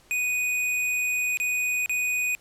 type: tone with dropouts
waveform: square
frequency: 2484 Hz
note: D#7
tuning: 3 cents flat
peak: -24 dBFS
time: 0.11-2.35 s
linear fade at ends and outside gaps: 0 ms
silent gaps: 1.372-1.4 / 1.86-1.895 s
effects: pink hiss -57 dBFS RMS until 2.4 s + low-pass 12000 Hz 12 dB/octave